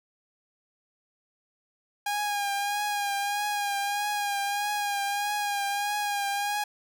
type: tone with vibrato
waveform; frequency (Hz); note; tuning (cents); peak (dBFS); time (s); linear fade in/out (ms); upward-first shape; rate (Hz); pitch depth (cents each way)
sawtooth; 815; G#5; -33; -23; 2.06-6.64; 5; triangle; 1.6; 38
effects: none